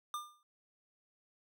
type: tone with exponential decay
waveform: square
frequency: 1200 Hz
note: D6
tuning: 37 cents sharp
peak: -35 dBFS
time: 0.14-0.43 s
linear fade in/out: 1 ms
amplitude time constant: 61 ms
effects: none